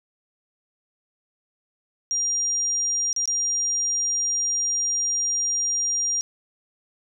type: tone with dropouts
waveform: sine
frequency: 5700 Hz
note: F8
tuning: 34 cents sharp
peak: -21 dBFS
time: 2.11-6.21 s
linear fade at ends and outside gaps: 0 ms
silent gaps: 3.129-3.163 / 3.256-3.276 s
effects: none